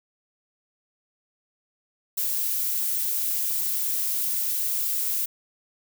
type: noise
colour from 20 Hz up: violet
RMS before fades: -26 dBFS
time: 2.17-5.26 s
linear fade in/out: 10 ms
effects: none